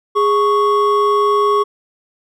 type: tone pair together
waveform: triangle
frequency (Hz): 412.7 / 1108.7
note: G#4 / C#6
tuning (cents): -11 / 0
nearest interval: octave + perfect fourth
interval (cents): 1711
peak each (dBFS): -12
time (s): 0.15-1.64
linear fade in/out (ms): 20
effects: none